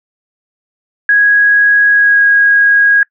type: tone with pitch glide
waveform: sine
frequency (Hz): 1657 to 1643.7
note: G#6 to G#6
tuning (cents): -4 to -18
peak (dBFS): -5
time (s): 1.09-3.03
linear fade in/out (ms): 2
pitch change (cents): -14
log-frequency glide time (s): 1.91-2.24
effects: noise-tail reverb RT60 0.1 s tail -24 dB re dry